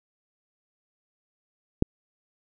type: click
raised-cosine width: 3 ms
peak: -6 dBFS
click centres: 1.824 s
effects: none